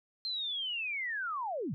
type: linear sweep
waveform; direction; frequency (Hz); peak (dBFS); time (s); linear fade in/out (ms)
sine; down; 4178 to 110; -33; 0.25-1.74; 0
effects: none